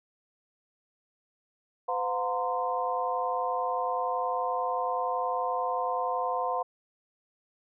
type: tone cluster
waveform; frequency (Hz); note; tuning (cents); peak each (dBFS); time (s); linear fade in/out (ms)
sine; 509 / 717 / 927 / 1038; C5 / F5 / A#5 / C6; -48 / +45 / -10 / -14; -33 / -31 / -34 / -32; 1.88-6.63; 10
effects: none